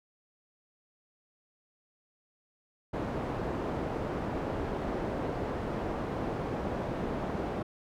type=low-pass noise; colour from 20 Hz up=white; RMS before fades=-34 dBFS; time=2.93-7.63 s; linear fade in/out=10 ms; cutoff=600 Hz; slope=12 dB/octave; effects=none